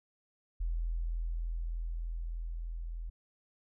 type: tone with level ramp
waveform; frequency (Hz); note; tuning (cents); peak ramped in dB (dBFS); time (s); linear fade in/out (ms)
sine; 41.66; E1; +19; -30 to -37; 0.6-3.1; 10
effects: none